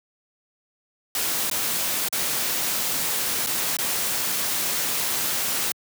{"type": "noise with dropouts", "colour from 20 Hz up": "white", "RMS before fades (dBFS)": -25, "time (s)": [1.15, 5.72], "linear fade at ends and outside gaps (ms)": 2, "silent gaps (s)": [[1.5, 1.512], [2.086, 2.126], [3.464, 3.47], [3.769, 3.786]], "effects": ["high-pass 100 Hz 12 dB/octave"]}